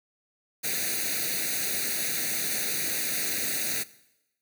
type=noise with comb filter; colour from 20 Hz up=white; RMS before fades=-29 dBFS; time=0.63-3.84 s; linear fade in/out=20 ms; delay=0.47 ms; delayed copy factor=+0.9; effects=noise-tail reverb RT60 0.9 s tail -19 dB re dry + high-pass 150 Hz 12 dB/octave